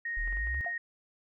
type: tone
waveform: sine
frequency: 1864.7 Hz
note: A#6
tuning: in tune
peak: -32 dBFS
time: 0.05-0.78 s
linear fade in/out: 5 ms
type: exponential sweep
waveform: sine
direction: up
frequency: 36.1 to 76 Hz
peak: -32 dBFS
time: 0.17-0.61 s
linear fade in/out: 0 ms
type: clicks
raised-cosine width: 0.5 ms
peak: -35 dBFS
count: 6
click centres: 0.276 / 0.326 / 0.371 / 0.472 / 0.545 / 0.647 s
type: tone with exponential decay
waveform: sine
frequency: 698.5 Hz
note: F5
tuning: in tune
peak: -31 dBFS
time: 0.66-0.75 s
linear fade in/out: 5 ms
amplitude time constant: 18 ms
effects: none